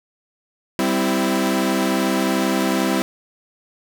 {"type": "chord", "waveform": "sawtooth", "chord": "C major", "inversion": "second", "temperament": "equal with one note detuned", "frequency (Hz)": [196, 258.6, 329.6], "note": ["G3", "C4", "E4"], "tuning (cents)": [0, -20, 0], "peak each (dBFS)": -18, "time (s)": [0.79, 3.02], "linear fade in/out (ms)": 0, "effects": []}